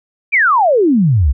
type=exponential sweep; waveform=sine; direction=down; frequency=2461 to 59.6 Hz; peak=-8 dBFS; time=0.32-1.33 s; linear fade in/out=20 ms; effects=none